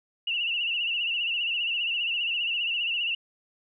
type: tone with vibrato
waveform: sine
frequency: 2794 Hz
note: F7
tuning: in tune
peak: -25 dBFS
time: 0.27-3.15 s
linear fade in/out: 5 ms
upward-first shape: sine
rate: 15 Hz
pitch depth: 83 cents each way
effects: none